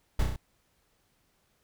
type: noise with echo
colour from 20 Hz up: brown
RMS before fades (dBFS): -22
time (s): 0.19-0.23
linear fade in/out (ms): 5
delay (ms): 33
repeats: 4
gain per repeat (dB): -3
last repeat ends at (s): 0.362
effects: pink hiss -71 dBFS RMS until 1.63 s